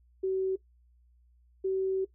sine tone pair in turn, 379.7 / 381.4 Hz, F#4 / G4, +45 / -47 cents, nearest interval unison, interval 8 cents, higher second, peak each -26 dBFS, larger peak neither, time 0.23-0.56 / 1.64-2.05 s, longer second, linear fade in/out 10 ms, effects noise-tail reverb RT60 0.1 s tail -17 dB re dry + added 60 Hz sine -60 dBFS peak until 2.14 s

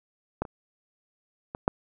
clicks, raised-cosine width 1 ms, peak -13 / -26 / -20 / -7 dBFS, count 4, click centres 0.42 / 0.452 / 1.549 / 1.679 s, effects none

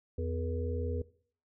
harmonic tone with a mistuned harmonic, 83.9 Hz, E2, 31 cents sharp, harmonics 1 / 3 / 5 / 6, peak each -33 / -42 / -40 / -39 dBFS, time 0.18-1.02 s, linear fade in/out 5 ms, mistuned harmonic 6, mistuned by -80 cents, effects noise-tail reverb RT60 0.5 s tail -19 dB re dry

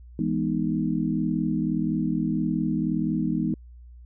sine chord, E major seventh, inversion none, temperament equal with one note detuned, 165.96 / 207.7 / 246.9 / 311.1 Hz, E3 / G#3 / B3 / D#4, +12 / 0 / 0 / 0 cents, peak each -28 dBFS, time 0.19-3.54 s, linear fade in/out 2 ms, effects added 60 Hz sine -43 dBFS peak until 4.05 s

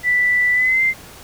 sine tone with pitch glide, 1975.5 to 2086 Hz, B6 to C7, 0 to -6 cents, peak -13 dBFS, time 0.03-0.94 s, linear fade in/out 50 ms, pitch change +94 cents, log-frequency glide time 0.53-0.82 s, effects pink hiss -40 dBFS RMS until 1.23 s

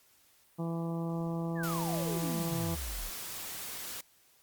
harmonic tone, 166.7 Hz, E3, 20 cents sharp, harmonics 1 / 2 / 3 / 4 / 5 / 6 / 7, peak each -33 / -39 / -43 / -45 / -47 / -49 / -50 dBFS, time 0.58-2.76 s, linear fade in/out 20 ms
sine exponential sweep, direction down, 1860 to 30.87 Hz, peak -37 dBFS, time 1.55-3.11 s, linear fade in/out 50 ms
white noise, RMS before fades -41 dBFS, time 1.63-4.01 s, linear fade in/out 5 ms
effects white hiss -65 dBFS RMS until 4.42 s + Opus 48 kbps

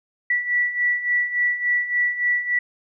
sine beating tone pair, 1952 / 1955.5 Hz, B6 / B6, -21 / -18 cents, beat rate 3.5 Hz, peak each -25 / -20 dBFS, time 0.3-2.59 s, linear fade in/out 5 ms, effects none

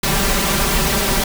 pink noise with comb filter, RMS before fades -17 dBFS, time 0.03-1.24 s, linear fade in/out 5 ms, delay 5.1 ms, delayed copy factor +0.95, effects none

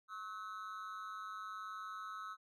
triangle tone with amplitude modulation, 1291 Hz, E6, 37 cents flat, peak -38 dBFS, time 0.08-2.37 s, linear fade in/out 50 ms, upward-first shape sine, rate 199 Hz, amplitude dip 90%, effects none

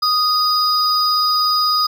triangle tone pair together, 1244.5 / 4941 Hz, D#6 / D#8, 0 / -13 cents, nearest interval 2 octaves, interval 2387 cents, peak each -15 dBFS, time 0.02-1.87 s, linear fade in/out 10 ms, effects none

